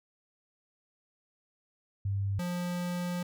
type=tone pair in turn; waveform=sine / square; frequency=99 / 176.8 Hz; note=G2 / F3; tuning=+18 / +22 cents; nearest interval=minor seventh; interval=1004 cents; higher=second; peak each=-28 / -32 dBFS; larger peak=first; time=2.05-2.39 / 2.39-3.23 s; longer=second; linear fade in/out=5 ms; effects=none